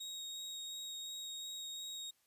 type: tone with vibrato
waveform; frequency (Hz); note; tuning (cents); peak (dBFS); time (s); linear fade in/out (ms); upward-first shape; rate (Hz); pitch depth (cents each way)
30% pulse; 3767; A#7; +17; -40; 0-2.11; 10; sine; 2.8; 8
effects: white hiss -75 dBFS RMS until 2.26 s + resampled to 32000 Hz